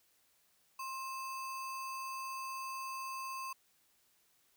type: tone with sample-and-hold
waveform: sine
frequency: 1058 Hz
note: C6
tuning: 19 cents sharp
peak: -39 dBFS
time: 0.79-3.53 s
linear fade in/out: 5 ms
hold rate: 3675 Hz
effects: white hiss -72 dBFS RMS until 4.56 s